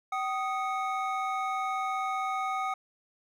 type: tone cluster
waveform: triangle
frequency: 766 / 1245 / 2202 Hz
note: G5 / D#6 / C#7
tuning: -40 / +1 / -12 cents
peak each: -30 / -30 / -38 dBFS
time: 0.12-2.74 s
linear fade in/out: 5 ms
effects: none